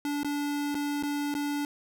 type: tone with dropouts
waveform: square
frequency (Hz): 289.6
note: D4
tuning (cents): -24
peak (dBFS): -29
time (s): 0.05-1.65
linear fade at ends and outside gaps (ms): 1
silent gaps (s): 0.232-0.246 / 0.745-0.751 / 1.026-1.034 / 1.341-1.35
effects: none